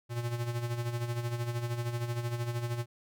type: tone with tremolo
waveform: square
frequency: 119.1 Hz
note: A#2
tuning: 38 cents sharp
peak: -30 dBFS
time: 0.09-2.86 s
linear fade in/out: 50 ms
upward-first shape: sine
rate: 13 Hz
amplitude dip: 60%
effects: none